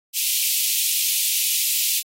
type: high-pass noise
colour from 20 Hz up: white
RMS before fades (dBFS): -21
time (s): 0.13-2.03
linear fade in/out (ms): 50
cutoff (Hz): 2400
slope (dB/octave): 48
effects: AAC 48 kbps